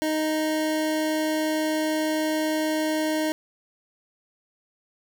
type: tone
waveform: 25% pulse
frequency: 311.1 Hz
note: D#4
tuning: in tune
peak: -19 dBFS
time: 0.02-3.32 s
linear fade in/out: 0 ms
effects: none

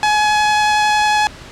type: tone with vibrato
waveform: sawtooth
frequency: 845 Hz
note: G#5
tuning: 30 cents sharp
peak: -8 dBFS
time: 0.03-1.27 s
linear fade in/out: 0 ms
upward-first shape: triangle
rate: 11 Hz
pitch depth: 9 cents each way
effects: pink hiss -36 dBFS RMS until 1.51 s + low-pass 6000 Hz 12 dB/octave

